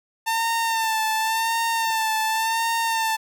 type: tone with vibrato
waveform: sawtooth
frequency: 897 Hz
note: A5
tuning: 33 cents sharp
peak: -17 dBFS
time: 0.26-3.17 s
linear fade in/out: 20 ms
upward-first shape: sine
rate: 0.91 Hz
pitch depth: 40 cents each way
effects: none